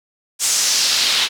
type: noise with band-pass filter sweep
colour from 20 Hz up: pink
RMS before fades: -17 dBFS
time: 0.39-1.29 s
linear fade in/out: 50 ms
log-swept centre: 7400 to 3400 Hz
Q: 2
effects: none